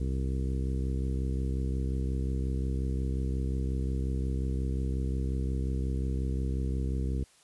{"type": "harmonic tone", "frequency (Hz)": 65.6, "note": "C2", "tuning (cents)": 5, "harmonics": [1, 2, 3, 4, 5, 6, 7], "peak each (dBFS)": [-29, -35, -39, -41, -43, -45, -46], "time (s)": [0, 7.24], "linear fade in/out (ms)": 5, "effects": ["white hiss -61 dBFS RMS until 7.43 s", "resampled to 24000 Hz"]}